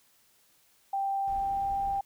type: tone with pitch glide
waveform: sine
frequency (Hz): 786 to 791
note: G5 to G5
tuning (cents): +4 to +15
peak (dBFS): -27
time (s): 0.93-2.01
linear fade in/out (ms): 5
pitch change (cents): +11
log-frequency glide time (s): 1.19-1.83
type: noise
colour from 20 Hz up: brown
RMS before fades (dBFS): -45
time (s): 1.27-2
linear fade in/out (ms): 10
effects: white hiss -65 dBFS RMS until 2.05 s